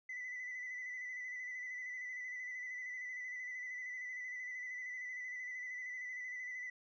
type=tone with vibrato; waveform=sine; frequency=2000 Hz; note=B6; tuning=21 cents sharp; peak=-40 dBFS; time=0.09-6.7 s; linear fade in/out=5 ms; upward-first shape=square; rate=13 Hz; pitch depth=27 cents each way; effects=tanh soft clip ceiling -39 dBFS